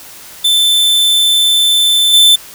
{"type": "tone with level steps", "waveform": "45% pulse", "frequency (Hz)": 3533, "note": "A7", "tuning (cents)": 6, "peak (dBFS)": [-8, -4], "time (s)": [0.44, 2.36], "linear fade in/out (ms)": 10, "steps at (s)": 2.13, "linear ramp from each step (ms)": 10, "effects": ["white hiss -34 dBFS RMS until 2.54 s"]}